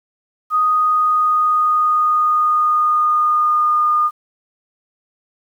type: tone with pitch glide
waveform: sine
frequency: 1244.5 to 1218.2 Hz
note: D#6 to D#6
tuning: 0 to -37 cents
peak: -12 dBFS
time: 0.5-4.11 s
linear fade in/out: 50 ms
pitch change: -37 cents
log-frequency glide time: 0.63-3.93 s
effects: 8-bit